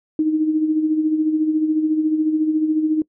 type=tone with tremolo; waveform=sine; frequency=311.1 Hz; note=D#4; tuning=in tune; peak=-13 dBFS; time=0.19-3.02 s; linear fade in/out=2 ms; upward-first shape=sine; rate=14 Hz; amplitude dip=55%; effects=noise-tail reverb RT60 0.1 s tail -23 dB re dry